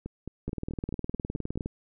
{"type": "two click trains", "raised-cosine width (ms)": 3, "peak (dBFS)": [-19, -23], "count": [24, 8], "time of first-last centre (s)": [[0.48, 1.659], [0.06, 1.575]], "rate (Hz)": [19.5, 4.62], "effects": []}